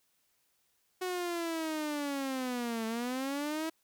sawtooth linear two-way sweep, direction down then up, 370 to 221.1 to 325.8 Hz, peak -29 dBFS, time 1.01-3.7 s, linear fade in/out 10 ms, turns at 2.86 s, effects white hiss -74 dBFS RMS until 3.83 s

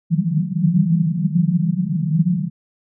white band-pass noise, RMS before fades -18 dBFS, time 0.1-2.5 s, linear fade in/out 20 ms, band 150 to 190 Hz, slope 96 dB/octave, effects none

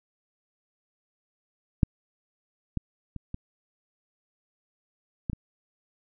clicks, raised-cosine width 5 ms, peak -6 / -15 / -24 / -21 / -16 / -20 dBFS, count 6, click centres 1.832 / 2.773 / 3.163 / 3.344 / 5.298 / 5.332 s, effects none

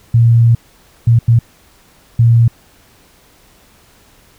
sine tone bursts at uneven times, 116.54 Hz, A#2, in tune, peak -5 dBFS, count 4, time 0.14-0.55 / 1.07-1.19 / 1.28-1.39 / 2.19-2.48 s, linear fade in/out 5 ms, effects pink hiss -48 dBFS RMS until 4.38 s

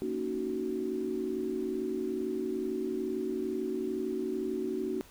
sine chord, D# minor seventh, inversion second, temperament just, 233.3 / 280 / 311.1 / 373.4 Hz, A#3 / C#4 / D#4 / F#4, +2 / +18 / 0 / +16 cents, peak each -38 / -38 / -38 / -33 dBFS, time 0.02-5.01 s, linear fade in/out 0 ms, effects pink hiss -56 dBFS RMS until 5.1 s

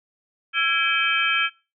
sine tone cluster, 1347 / 1653 / 2315 / 2556 / 3130 Hz, E6 / G#6 / D7 / D#7 / G7, +37 / -9 / -25 / +46 / -3 cents, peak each -25 dBFS, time 0.53-1.5 s, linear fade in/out 50 ms, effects noise-tail reverb RT60 0.3 s tail -23 dB re dry

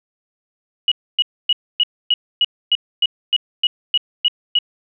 sine tone bursts, 2914 Hz, F#7, 27 cents flat, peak -11 dBFS, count 13, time 0.88-4.588 s, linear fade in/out 2 ms, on 36 ms, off 270 ms, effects none

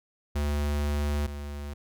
square tone pair in turn, 73.1 / 72.34 Hz, D2 / D2, -7 / -26 cents, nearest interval unison, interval 19 cents, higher first, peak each -26 / -35 dBFS, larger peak first, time 0.35-1.27 / 1.27-1.74 s, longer first, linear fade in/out 10 ms, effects none

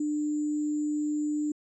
sine tone with sample-and-hold, 298.8 Hz, D4, 30 cents sharp, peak -26 dBFS, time 0-1.52 s, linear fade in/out 5 ms, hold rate 7350 Hz, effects resampled to 24000 Hz

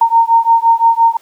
sine beating tone pair, 916 / 921.8 Hz, A#5 / A#5, -31 / -20 cents, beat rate 5.8 Hz, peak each -10 dBFS, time 0.01-1.17 s, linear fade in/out 5 ms, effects pink hiss -48 dBFS RMS until 1.21 s + high-pass 400 Hz 12 dB/octave

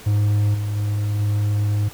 triangle tone with level steps, 103.83 Hz, G#2, in tune, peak -13 / -19 / -17 / -15 dBFS, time 0.06-1.89 s, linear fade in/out 10 ms, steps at 0.54 / 0.76 / 1.19 s, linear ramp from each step 10 ms, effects pink hiss -41 dBFS RMS until 1.93 s

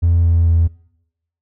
triangle tone with pitch steps, 85.1 / 84.17 / 83.25 Hz, F2 / E2 / E2, -44 / +37 / +18 cents, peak -7 dBFS, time 0.02-0.68 s, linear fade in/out 20 ms, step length 220 ms, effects noise-tail reverb RT60 0.8 s tail -25 dB re dry + tanh soft clip ceiling -6 dBFS

